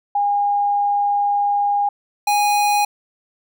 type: tone pair in turn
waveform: sine / square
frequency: 814 / 825.4 Hz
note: G#5 / G#5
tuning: -35 / -11 cents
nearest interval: unison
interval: 24 cents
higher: second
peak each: -15 / -15 dBFS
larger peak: neither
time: 0.15-1.89 / 2.27-2.85 s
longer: first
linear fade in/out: 5 ms
effects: none